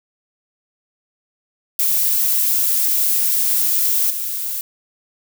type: noise with level steps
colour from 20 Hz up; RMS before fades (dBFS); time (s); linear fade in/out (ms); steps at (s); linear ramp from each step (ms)
violet; -17 / -24; 1.79-4.61; 2; 4.1; 5
effects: none